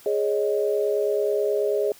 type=chord; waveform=sine; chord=Ab suspended fourth; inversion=none; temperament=just; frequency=415.3 / 553.7 / 623 Hz; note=Ab4 / Db5 / Eb5; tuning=0 / -2 / +2 cents; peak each=-22 / -27 / -27 dBFS; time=0.06-1.92 s; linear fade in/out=2 ms; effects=white hiss -50 dBFS RMS until 1.99 s